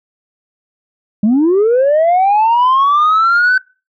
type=linear sweep; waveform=sine; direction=up; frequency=198.6 to 1531 Hz; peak=-6 dBFS; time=1.23-3.58 s; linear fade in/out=5 ms; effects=noise-tail reverb RT60 0.3 s tail -21 dB re dry + tanh soft clip ceiling -6 dBFS